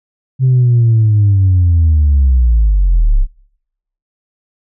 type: linear sweep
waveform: sine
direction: down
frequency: 132.3 to 30.87 Hz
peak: -5 dBFS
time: 0.39-3.27 s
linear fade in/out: 50 ms
effects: noise-tail reverb RT60 0.8 s tail -22 dB re dry + tanh soft clip ceiling -4 dBFS